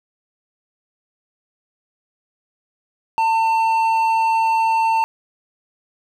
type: tone with hard clipping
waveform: sine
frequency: 898 Hz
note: A5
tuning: 35 cents sharp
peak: -16 dBFS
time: 3.18-5.04 s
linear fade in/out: 0 ms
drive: 6 dB
effects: none